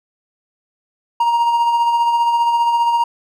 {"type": "tone with tremolo", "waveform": "triangle", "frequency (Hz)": 939, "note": "A#5", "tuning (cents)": 12, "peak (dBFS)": -9, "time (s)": [1.2, 3.04], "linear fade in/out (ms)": 5, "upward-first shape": "sine", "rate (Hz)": 15, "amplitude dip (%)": 40, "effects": []}